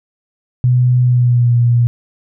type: tone with pitch glide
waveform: sine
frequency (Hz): 124.7 to 119.69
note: B2 to A#2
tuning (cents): +17 to +46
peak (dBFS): -8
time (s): 0.64-1.87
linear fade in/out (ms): 0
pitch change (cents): -71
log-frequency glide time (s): 1.02-1.55
effects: none